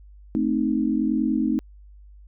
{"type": "chord", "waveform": "sine", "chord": "A diminished", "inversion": "none", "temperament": "equal", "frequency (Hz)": [220, 261.6, 311.1], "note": ["A3", "C4", "Eb4"], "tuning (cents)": [0, 0, 0], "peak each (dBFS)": -24, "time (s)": [0.35, 1.59], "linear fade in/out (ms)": 0, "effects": ["added 50 Hz sine -44 dBFS peak until 2.27 s"]}